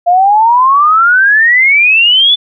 sine exponential sweep, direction up, 687 to 3511 Hz, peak -4 dBFS, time 0.06-2.36 s, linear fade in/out 20 ms, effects none

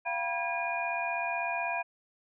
sine tone cluster, 689 / 765 / 970 / 1630 / 2434 Hz, F5 / G5 / B5 / G#6 / D#7, -24 / -42 / -31 / -33 / -39 cents, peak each -34 / -40 / -36 / -39 / -34 dBFS, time 0.05-1.83 s, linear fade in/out 20 ms, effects none

